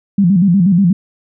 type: tone with vibrato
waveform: sine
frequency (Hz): 185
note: F#3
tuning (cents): 0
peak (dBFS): -7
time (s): 0.18-0.93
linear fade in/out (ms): 5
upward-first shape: square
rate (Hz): 8.3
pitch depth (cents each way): 130
effects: none